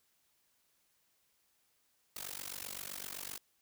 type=noise with amplitude modulation; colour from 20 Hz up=white; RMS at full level=-40 dBFS; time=2.16-3.38 s; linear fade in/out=5 ms; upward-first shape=sine; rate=47.8 Hz; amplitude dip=100%; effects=white hiss -75 dBFS RMS until 3.61 s